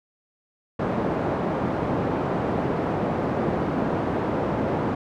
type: band-pass noise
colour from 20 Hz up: pink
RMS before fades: -25 dBFS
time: 0.79-4.95 s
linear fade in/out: 5 ms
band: 150 to 850 Hz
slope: 12 dB/octave
effects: none